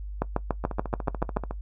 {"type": "two click trains", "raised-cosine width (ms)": 1, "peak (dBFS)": [-18, -10], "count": [13, 9], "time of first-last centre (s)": [[0.64, 1.51], [0.22, 1.369]], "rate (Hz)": [13.8, 6.96], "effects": ["noise-tail reverb RT60 0.1 s tail -18 dB re dry", "added 50 Hz sine -33 dBFS peak until 1.61 s"]}